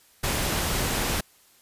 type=noise; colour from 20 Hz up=pink; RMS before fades=-26 dBFS; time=0.23-1.21 s; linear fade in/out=10 ms; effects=white hiss -58 dBFS RMS until 1.61 s + resampled to 32000 Hz